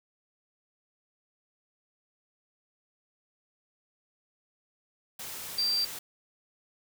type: tone in noise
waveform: sine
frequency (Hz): 4699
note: D8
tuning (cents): 0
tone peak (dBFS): -25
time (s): 5.58-5.85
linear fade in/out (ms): 5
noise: white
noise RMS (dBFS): -40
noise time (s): 5.19-5.99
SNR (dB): +12
effects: none